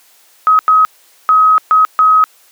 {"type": "tone bursts at uneven times", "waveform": "sine", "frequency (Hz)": 1269, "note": "D#6", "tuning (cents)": 34, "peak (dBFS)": -5, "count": 5, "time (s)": [[0.47, 0.59], [0.68, 0.85], [1.29, 1.58], [1.71, 1.85], [1.99, 2.24]], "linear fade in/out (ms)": 0, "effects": ["white hiss -48 dBFS RMS until 2.51 s", "high-pass 400 Hz 12 dB/octave"]}